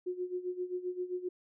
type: tone with tremolo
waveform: sine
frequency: 362 Hz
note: F#4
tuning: 38 cents flat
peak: -31 dBFS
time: 0.06-1.29 s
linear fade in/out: 10 ms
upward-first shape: sine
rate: 7.6 Hz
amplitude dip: 80%
effects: none